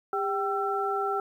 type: tone cluster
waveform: sine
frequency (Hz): 400.6 / 776 / 1341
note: G4 / G5 / E6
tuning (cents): +38 / -18 / +29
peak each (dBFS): -30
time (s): 0.13-1.2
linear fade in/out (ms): 2
effects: 10-bit